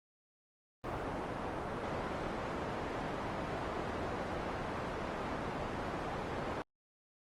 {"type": "low-pass noise", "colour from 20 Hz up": "white", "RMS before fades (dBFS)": -39, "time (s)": [0.84, 6.62], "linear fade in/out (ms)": 0, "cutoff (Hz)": 920, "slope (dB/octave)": 12, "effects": ["Opus 24 kbps"]}